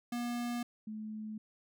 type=tone pair in turn; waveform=square / sine; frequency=240 / 215.6 Hz; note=B3 / A3; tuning=-49 / -35 cents; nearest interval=major second; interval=186 cents; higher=first; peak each=-35 / -39 dBFS; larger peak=first; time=0.12-0.63 / 0.87-1.38 s; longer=neither; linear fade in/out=5 ms; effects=none